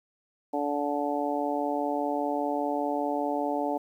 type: harmonic tone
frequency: 145 Hz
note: D3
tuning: 22 cents flat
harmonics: 2 / 3 / 4 / 5 / 6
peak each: -31 / -35 / -32 / -32 / -33 dBFS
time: 0.53-3.78 s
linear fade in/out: 10 ms
effects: 10-bit